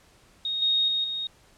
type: tone with level steps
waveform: sine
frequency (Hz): 3729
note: A#7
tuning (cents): 0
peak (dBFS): -26 / -20 / -23 / -28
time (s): 0.45-1.27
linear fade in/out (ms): 2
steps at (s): 0.62 / 0.88 / 1.04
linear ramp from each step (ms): 2
effects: pink hiss -58 dBFS RMS until 1.57 s + low-pass 10000 Hz 12 dB/octave